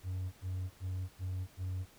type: tone bursts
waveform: triangle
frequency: 92.5 Hz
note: F#2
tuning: in tune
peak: -32 dBFS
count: 5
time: 0.03-1.86 s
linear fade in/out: 50 ms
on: 290 ms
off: 95 ms
effects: tanh soft clip ceiling -28 dBFS + pink hiss -61 dBFS RMS until 1.98 s